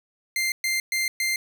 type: tone bursts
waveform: sawtooth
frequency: 2093 Hz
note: C7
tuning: in tune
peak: -19 dBFS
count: 4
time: 0.36-1.36 s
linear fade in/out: 2 ms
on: 160 ms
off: 120 ms
effects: none